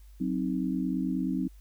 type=chord; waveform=sine; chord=C diminished; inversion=second; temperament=equal; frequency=185 / 261.6 / 311.1 Hz; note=Gb3 / C4 / Eb4; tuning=0 / 0 / 0 cents; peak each=-31 / -30 / -33 dBFS; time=0.2-1.48 s; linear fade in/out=10 ms; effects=added 50 Hz sine -48 dBFS peak until 1.6 s + white hiss -66 dBFS RMS until 1.6 s